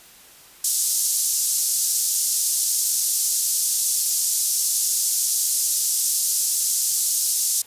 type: band-pass noise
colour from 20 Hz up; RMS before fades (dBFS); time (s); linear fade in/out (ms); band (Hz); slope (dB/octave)
pink; -22; 0.64-7.62; 5; 5800 to 13000; 24
effects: white hiss -48 dBFS RMS until 7.66 s + resampled to 32000 Hz